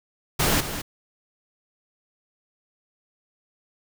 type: noise with echo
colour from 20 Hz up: pink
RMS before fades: -21 dBFS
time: 0.39-0.61 s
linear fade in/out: 10 ms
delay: 210 ms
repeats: 1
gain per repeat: -10 dB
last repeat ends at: 0.82 s
effects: none